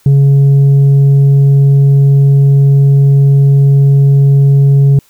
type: tone with tanh clipping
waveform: sine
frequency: 139.1 Hz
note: C#3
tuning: 6 cents sharp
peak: -4 dBFS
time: 0.06-4.99 s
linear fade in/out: 2 ms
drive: 3 dB
effects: white hiss -49 dBFS RMS until 5.09 s